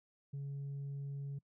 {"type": "tone", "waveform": "sine", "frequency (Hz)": 140, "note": "C#3", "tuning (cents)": 18, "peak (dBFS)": -37, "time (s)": [0.33, 1.39], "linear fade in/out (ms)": 10, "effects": ["noise-tail reverb RT60 0.1 s tail -25 dB re dry", "tanh soft clip ceiling -38 dBFS"]}